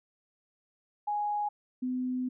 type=tone pair in turn; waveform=sine; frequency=830.6 / 253.3 Hz; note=G#5 / B3; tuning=0 / +44 cents; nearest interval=octave + major sixth; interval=2056 cents; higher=first; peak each=-28 / -29 dBFS; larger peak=first; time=1.07-1.49 / 1.82-2.29 s; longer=second; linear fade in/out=10 ms; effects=none